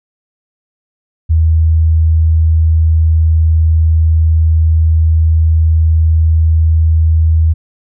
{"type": "tone", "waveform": "sine", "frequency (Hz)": 80.2, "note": "E2", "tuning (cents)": -47, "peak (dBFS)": -6, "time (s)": [1.29, 7.54], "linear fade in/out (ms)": 20, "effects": []}